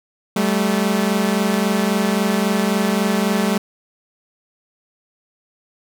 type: tone pair together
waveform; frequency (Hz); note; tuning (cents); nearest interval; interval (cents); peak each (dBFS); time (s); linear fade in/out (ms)
sawtooth; 193.4 / 217.1; G3 / A3; -23 / -23; major second; 200; -15; 0.36-3.58; 5
effects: none